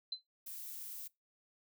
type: tone with exponential decay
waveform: sine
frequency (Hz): 4060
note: B7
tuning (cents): +47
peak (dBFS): -33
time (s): 0.12-0.22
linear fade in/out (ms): 5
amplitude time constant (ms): 20
type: noise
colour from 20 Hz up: violet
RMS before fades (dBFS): -46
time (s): 0.46-1.08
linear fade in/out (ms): 10
effects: noise-tail reverb RT60 0.2 s tail -23 dB re dry